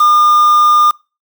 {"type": "tone with quantisation", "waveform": "triangle", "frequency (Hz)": 1209, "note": "D6", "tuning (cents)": 50, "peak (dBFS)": -4, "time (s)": [0, 0.91], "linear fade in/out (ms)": 5, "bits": 4, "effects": ["noise-tail reverb RT60 0.3 s tail -25 dB re dry"]}